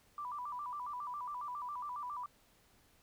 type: tone with vibrato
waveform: sine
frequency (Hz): 1078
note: C#6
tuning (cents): -49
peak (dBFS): -39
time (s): 0.18-2.26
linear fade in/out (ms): 2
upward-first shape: square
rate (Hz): 7.3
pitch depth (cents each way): 150
effects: pink hiss -68 dBFS RMS until 3.02 s